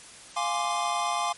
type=chord; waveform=square; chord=D half-diminished seventh; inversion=first; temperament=equal; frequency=698.5 / 830.6 / 1046.5 / 1174.7 Hz; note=F5 / Ab5 / C6 / D6; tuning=0 / 0 / 0 / 0 cents; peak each=-32 dBFS; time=0.36-1.33 s; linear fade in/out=10 ms; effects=white hiss -47 dBFS RMS until 1.37 s + MP3 48 kbps